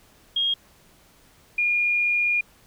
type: tone pair in turn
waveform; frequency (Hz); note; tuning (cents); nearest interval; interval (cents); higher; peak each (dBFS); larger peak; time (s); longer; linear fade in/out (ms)
sine; 3255 / 2425; G#7 / D#7; -36 / -45; perfect fourth; 509; first; -20 / -19; second; 0.36-0.54 / 1.58-2.41; second; 5
effects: pink hiss -56 dBFS RMS until 2.66 s